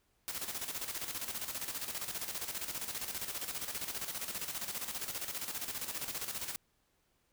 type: noise with tremolo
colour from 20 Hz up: white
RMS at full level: -38 dBFS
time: 0.28-6.56 s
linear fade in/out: 0 ms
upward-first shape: square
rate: 15 Hz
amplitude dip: 60%
effects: pink hiss -75 dBFS RMS until 7.32 s